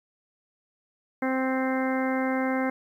harmonic tone, 261.6 Hz, C4, in tune, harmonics 1 / 2 / 3 / 4 / 5 / 6 / 7 / 8, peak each -26 / -30 / -33 / -37 / -39 / -36 / -40 / -36 dBFS, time 1.22-2.7 s, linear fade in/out 5 ms, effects 10-bit

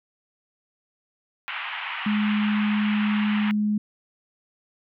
white band-pass noise, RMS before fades -32 dBFS, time 1.48-3.51 s, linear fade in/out 0 ms, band 800 to 3000 Hz, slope 48 dB/octave
sine tone, 209.9 Hz, G#3, 19 cents sharp, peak -20 dBFS, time 2.06-3.78 s, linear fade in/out 5 ms
effects none

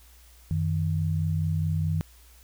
sine tone pair together, 92.46 / 157.2 Hz, F#2 / D#3, -1 / +18 cents, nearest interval major sixth, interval 919 cents, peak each -26 dBFS, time 0.51-2.01 s, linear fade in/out 0 ms, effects added 60 Hz sine -52 dBFS peak until 2.43 s + white hiss -57 dBFS RMS until 2.43 s

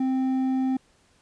sine tone with hard clipping, 261.6 Hz, C4, in tune, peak -23 dBFS, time 0-0.77 s, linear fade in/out 5 ms, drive 5 dB, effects pink hiss -62 dBFS RMS until 1.21 s + resampled to 22050 Hz

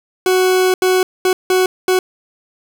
40% pulse tone bursts at uneven times, 370.8 Hz, F#4, 4 cents sharp, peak -10 dBFS, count 5, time 0.26-0.74 / 0.82-1.03 / 1.25-1.33 / 1.5-1.66 / 1.88-1.99 s, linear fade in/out 2 ms, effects none

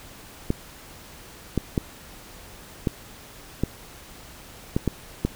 clicks, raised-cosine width 3 ms, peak -8 dBFS, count 8, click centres 0.504 / 1.577 / 1.778 / 2.872 / 3.636 / 4.765 / 4.877 / 5.25 s, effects pink hiss -45 dBFS RMS until 5.35 s

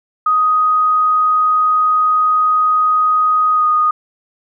sine tone with pitch glide, 1250 to 1235.6 Hz, D#6 to D#6, +8 to -12 cents, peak -10 dBFS, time 0.26-3.91 s, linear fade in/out 5 ms, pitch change -20 cents, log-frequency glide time 3.54-3.65 s, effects none

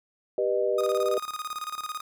sine chord, G augmented, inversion none, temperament just, 392 / 490 / 612.5 Hz, G4 / B4 / D#5, 0 / -14 / -27 cents, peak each -27 dBFS, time 0.38-1.18 s, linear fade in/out 2 ms
45% pulse tone with tremolo, 1240 Hz, D#6, 6 cents flat, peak -30 dBFS, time 0.78-2.01 s, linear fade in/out 5 ms, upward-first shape square, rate 18 Hz, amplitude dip 75%
effects none

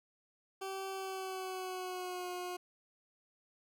20% pulse tone with pitch glide, 385.3 to 359.5 Hz, G4 to F#4, -30 to -50 cents, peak -34 dBFS, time 0.61-2.57 s, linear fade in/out 10 ms, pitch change -120 cents, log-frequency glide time 0.91-2.3 s, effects none

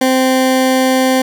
20% pulse tone, 260 Hz, C4, 11 cents flat, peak -5 dBFS, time 0.01-1.22 s, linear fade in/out 5 ms, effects none

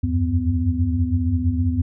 sine tone cluster, 80.4 / 89.4 / 95.6 / 252.2 Hz, E2 / F2 / G2 / B3, -43 / +41 / -43 / +36 cents, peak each -23 dBFS, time 0.03-1.82 s, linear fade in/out 10 ms, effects none

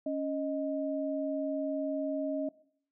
sine tone pair together, 277.7 / 622.3 Hz, C#4 / D#5, +3 / 0 cents, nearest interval octave + major second, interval 1397 cents, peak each -33 / -33 dBFS, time 0.06-2.49 s, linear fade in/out 5 ms, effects noise-tail reverb RT60 0.6 s tail -20 dB re dry

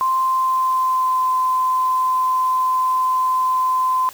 sine tone with pitch glide, 1044 to 1027.3 Hz, C6 to C6, -4 to -32 cents, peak -15 dBFS, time 0.01-4.09 s, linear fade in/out 0 ms, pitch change -28 cents, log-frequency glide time 0.22-1.22 s, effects white hiss -41 dBFS RMS until 4.13 s

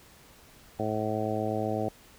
harmonic tone, 108.1 Hz, A2, 30 cents flat, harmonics 1 / 2 / 3 / 4 / 5 / 6 / 7, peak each -35 / -35 / -35 / -35 / -35 / -35 / -35 dBFS, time 0.79-1.89 s, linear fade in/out 5 ms, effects pink hiss -55 dBFS RMS until 2.18 s

